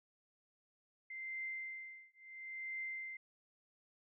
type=tone with tremolo; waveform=sine; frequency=2084 Hz; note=C7; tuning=7 cents flat; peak=-39 dBFS; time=1.1-3.17 s; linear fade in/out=5 ms; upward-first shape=triangle; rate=0.73 Hz; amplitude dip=100%; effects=none